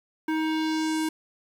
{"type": "tone with low-pass filter sweep", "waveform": "square", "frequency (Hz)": 315.2, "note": "D#4", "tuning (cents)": 23, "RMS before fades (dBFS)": -26, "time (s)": [0.28, 1.09], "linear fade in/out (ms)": 5, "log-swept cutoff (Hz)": [1900, 12000], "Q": 1.3, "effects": ["8-bit"]}